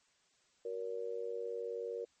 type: tone with amplitude modulation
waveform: sine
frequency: 470.4 Hz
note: A#4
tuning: 16 cents sharp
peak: -33 dBFS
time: 0.65-2.05 s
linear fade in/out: 5 ms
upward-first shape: sine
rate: 99.5 Hz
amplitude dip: 90%
effects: white hiss -72 dBFS RMS until 2.2 s + MP3 32 kbps